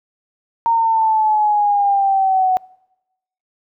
sine exponential sweep, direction down, 926 to 740 Hz, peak -12 dBFS, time 0.66-2.57 s, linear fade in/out 0 ms, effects noise-tail reverb RT60 0.9 s tail -25 dB re dry

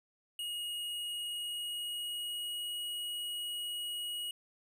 square tone with pitch glide, 2878 to 2901 Hz, F#7 to F#7, -49 to -35 cents, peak -37 dBFS, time 0.39-4.31 s, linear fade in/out 2 ms, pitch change +14 cents, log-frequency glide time 0.8-2.76 s, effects none

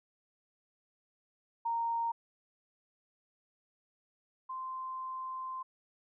sine tone pair in turn, 927 / 1040.5 Hz, A#5 / C6, -10 / -10 cents, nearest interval major second, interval 200 cents, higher second, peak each -30 / -37 dBFS, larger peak first, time 1.65-2.12 / 4.49-5.63 s, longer second, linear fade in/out 10 ms, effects none

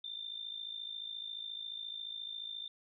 sine tone with amplitude modulation, 3582 Hz, A7, 30 cents sharp, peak -37 dBFS, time 0.04-2.68 s, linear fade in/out 5 ms, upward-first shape sine, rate 54.3 Hz, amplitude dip 75%, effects none

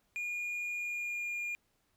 triangle tone with pitch glide, 2431 to 2416 Hz, D#7 to D7, -41 to +48 cents, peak -33 dBFS, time 0.16-1.55 s, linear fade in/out 0 ms, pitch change -11 cents, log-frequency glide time 0.71-1.27 s, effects pink hiss -75 dBFS RMS until 1.96 s

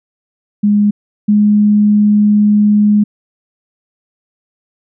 sine tone pair in turn, 206.6 / 208.5 Hz, G#3 / G#3, -9 / +7 cents, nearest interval unison, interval 16 cents, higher second, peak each -7 / -6 dBFS, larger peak second, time 0.63-0.91 / 1.28-3.04 s, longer second, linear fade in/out 10 ms, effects none

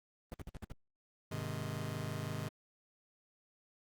brown noise bursts, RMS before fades -43 dBFS, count 6, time 0.32-0.72 s, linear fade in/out 0 ms, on 20 ms, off 56 ms
sawtooth chord, Ab major, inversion none, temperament just, 103.83 / 129.78 / 155.74 Hz, Ab2 / C3 / Eb3, 0 / -14 / +2 cents, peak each -38 dBFS, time 1.31-2.49 s, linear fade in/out 10 ms
effects Opus 32 kbps

